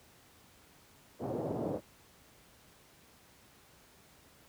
white band-pass noise, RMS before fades -36 dBFS, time 1.19-1.81 s, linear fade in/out 50 ms, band 100 to 610 Hz, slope 24 dB/octave, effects pink hiss -61 dBFS RMS until 4.48 s + high-pass 60 Hz 12 dB/octave

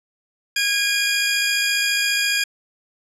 20% pulse tone pair together, 1638.2 / 2430 Hz, G#6 / D#7, -24 / -42 cents, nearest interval perfect fifth, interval 682 cents, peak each -16 dBFS, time 0.56-2.44 s, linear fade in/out 5 ms, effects low-pass 12000 Hz 12 dB/octave

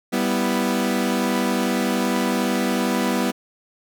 sawtooth chord, E minor, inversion first, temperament equal, 196 / 246.9 / 329.6 Hz, G3 / B3 / E4, 0 / 0 / 0 cents, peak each -20 / -18 / -23 dBFS, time 0.12-3.32 s, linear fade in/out 20 ms, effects none

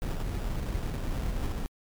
brown noise with sample-and-hold, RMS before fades -31 dBFS, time 0.02-1.66 s, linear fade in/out 0 ms, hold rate 2100 Hz, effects MP3 96 kbps

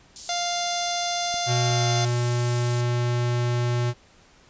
white high-pass noise, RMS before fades -35 dBFS, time 0.16-2.81 s, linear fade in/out 0 ms, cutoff 4200 Hz, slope 24 dB/octave
harmonic tone, 698.5 Hz, F5, in tune, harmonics 1 / 2 / 3 / 4 / 5 / 6 / 7 / 8 / 9, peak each -27 / -37 / -36 / -40 / -32 / -36 / -35 / -37 / -33 dBFS, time 0.29-2.05 s, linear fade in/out 2 ms
clicks, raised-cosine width 3 ms, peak -29 dBFS, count 2, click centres 1.342 / 1.703 s
square tone with pitch glide, 122.7 to 121.01 Hz, B2 to B2, -11 to -35 cents, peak -22 dBFS, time 1.46-3.94 s, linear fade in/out 50 ms, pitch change -24 cents, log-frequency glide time 1.63-1.89 s
effects pink hiss -55 dBFS RMS until 4.49 s + resampled to 16000 Hz

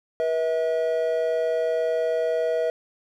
triangle tone pair together, 483.2 / 645 Hz, B4 / E5, -38 / -38 cents, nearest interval perfect fourth, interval 500 cents, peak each -22 dBFS, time 0.2-2.7 s, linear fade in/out 0 ms, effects none

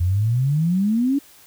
sine exponential sweep, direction up, 84.6 to 288.8 Hz, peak -16 dBFS, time 0-1.19 s, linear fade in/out 10 ms, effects white hiss -49 dBFS RMS until 1.46 s

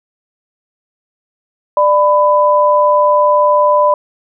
sine tone pair together, 593.7 / 999 Hz, D5 / B5, +19 / +20 cents, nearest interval major sixth, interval 901 cents, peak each -10 dBFS, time 1.77-3.94 s, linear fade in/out 2 ms, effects none

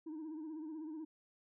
sine tone with vibrato, 312.8 Hz, D#4, 9 cents sharp, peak -40 dBFS, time 0.06-1.05 s, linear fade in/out 10 ms, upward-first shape sine, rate 16 Hz, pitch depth 75 cents each way, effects tanh soft clip ceiling -41 dBFS

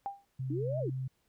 sine tone with exponential decay, 797 Hz, G5, 28 cents sharp, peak -30 dBFS, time 0.06-0.25 s, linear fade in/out 0 ms, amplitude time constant 41 ms
sine tone, 130.81 Hz, C3, in tune, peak -33 dBFS, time 0.39-1.08 s, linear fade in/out 10 ms
sine linear two-way sweep, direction up then down, 277.2 to 659 to 277.2 Hz, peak -33 dBFS, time 0.5-0.9 s, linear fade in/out 5 ms, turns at 0.79 s
effects pink hiss -75 dBFS RMS until 1.28 s

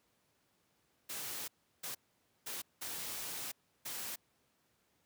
white noise bursts at uneven times, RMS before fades -42 dBFS, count 5, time 1.09-1.48 / 1.83-1.95 / 2.46-2.62 / 2.81-3.52 / 3.85-4.16 s, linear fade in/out 10 ms, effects pink hiss -75 dBFS RMS until 5.05 s + high-pass 100 Hz 12 dB/octave

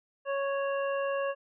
harmonic tone, 554 Hz, C#5, 1 cent flat, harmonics 1 / 2 / 3 / 5, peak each -29 / -36 / -39 / -43 dBFS, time 0.25-1.35 s, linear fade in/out 50 ms, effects none

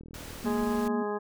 click train, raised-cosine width 3 ms, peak -33 dBFS, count 27, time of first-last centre 0.01-0.654 s, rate 40.4 Hz
pink band-stop noise, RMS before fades -43 dBFS, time 0.14-0.88 s, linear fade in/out 2 ms, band 110 to 240 Hz, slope 48 dB/octave
sine tone, 233.1 Hz, A#3, in tune, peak -28 dBFS, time 0.44-1.03 s, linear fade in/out 10 ms
harmonic tone, 207.7 Hz, G#3, in tune, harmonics 1 / 2 / 3 / 4 / 5 / 6 / 8, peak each -37 / -31 / -41 / -37 / -39 / -42 / -44 dBFS, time 0.45-1.19 s, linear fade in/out 20 ms
effects none

